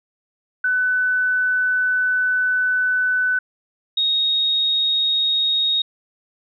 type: tone pair in turn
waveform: sine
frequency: 1500 / 3745 Hz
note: F#6 / A#7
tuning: +23 / +7 cents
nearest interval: octave + major third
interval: 1584 cents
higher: second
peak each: -16 dBFS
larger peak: neither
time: 0.64-3.39 / 3.97-5.82 s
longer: first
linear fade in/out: 5 ms
effects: none